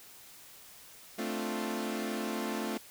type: chord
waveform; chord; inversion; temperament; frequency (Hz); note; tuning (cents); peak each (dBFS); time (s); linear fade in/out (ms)
sawtooth; D minor seventh; second; equal; 220 / 261.6 / 293.7 / 349.2; A3 / C4 / D4 / F4; 0 / 0 / 0 / 0; -32 / -36 / -38 / -35; 1.18-2.78; 10
effects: white hiss -53 dBFS RMS until 2.9 s